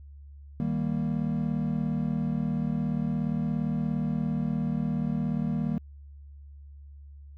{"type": "chord", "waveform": "triangle", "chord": "Eb major", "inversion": "none", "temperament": "equal", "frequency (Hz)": [155.56, 196, 233.1], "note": ["Eb3", "G3", "Bb3"], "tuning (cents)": [0, 0, 0], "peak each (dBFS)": [-28, -29, -28], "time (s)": [0.6, 5.78], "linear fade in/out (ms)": 0, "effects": ["added 71 Hz sine -44 dBFS peak until 7.37 s"]}